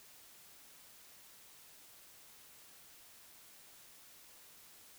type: silence
effects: white hiss -59 dBFS RMS until 4.98 s